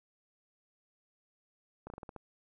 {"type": "slowing click train", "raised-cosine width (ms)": 1, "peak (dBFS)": -30, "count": 7, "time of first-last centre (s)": [1.87, 2.163], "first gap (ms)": 31, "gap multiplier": 1.18, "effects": []}